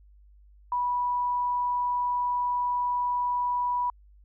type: tone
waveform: sine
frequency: 980 Hz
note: B5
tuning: 14 cents flat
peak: -24 dBFS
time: 0.72-3.9 s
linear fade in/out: 2 ms
effects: added 50 Hz sine -52 dBFS peak until 4.24 s